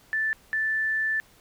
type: tone bursts at uneven times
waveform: sine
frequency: 1760 Hz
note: A6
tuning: in tune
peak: -23 dBFS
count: 2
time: 0.13-0.33 / 0.53-1.2 s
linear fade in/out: 0 ms
effects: pink hiss -57 dBFS RMS until 1.4 s